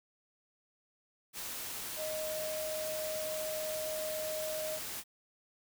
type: tone in noise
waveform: sine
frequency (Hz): 622.3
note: D#5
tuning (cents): 0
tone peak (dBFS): -36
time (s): 1.96-4.8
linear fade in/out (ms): 50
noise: white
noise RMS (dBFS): -41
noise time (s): 1.33-5.04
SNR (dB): +2
effects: none